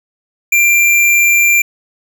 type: tone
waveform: square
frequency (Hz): 2373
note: D7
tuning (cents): +17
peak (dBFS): -8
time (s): 0.52-1.62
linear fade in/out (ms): 5
effects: none